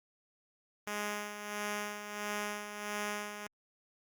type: tone with tremolo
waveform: 5% pulse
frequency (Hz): 207.7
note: G#3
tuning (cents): 0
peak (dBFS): -23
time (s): 0.87-3.47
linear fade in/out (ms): 2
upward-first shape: sine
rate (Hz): 1.5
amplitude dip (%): 60
effects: Opus 48 kbps